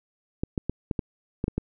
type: clicks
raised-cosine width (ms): 3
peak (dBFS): -13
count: 8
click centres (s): 0.435 / 0.578 / 0.696 / 0.912 / 0.992 / 1.441 / 1.481 / 1.58
effects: none